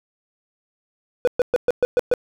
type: tone bursts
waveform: triangle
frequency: 493.9 Hz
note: B4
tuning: in tune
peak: -11 dBFS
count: 7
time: 1.25-2.138 s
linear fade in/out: 0 ms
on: 24 ms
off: 120 ms
effects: none